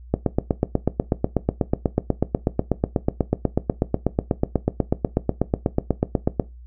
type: click train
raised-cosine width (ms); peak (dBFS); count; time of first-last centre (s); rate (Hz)
2; -4; 52; 0.14-6.398; 8.15
effects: noise-tail reverb RT60 0.2 s tail -17 dB re dry + added 60 Hz sine -39 dBFS peak until 6.66 s